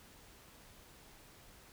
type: silence
effects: pink hiss -59 dBFS RMS until 1.72 s